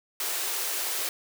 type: high-pass noise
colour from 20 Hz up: white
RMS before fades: -30 dBFS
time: 0.2-1.09 s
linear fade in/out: 2 ms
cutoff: 320 Hz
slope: 96 dB/octave
effects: none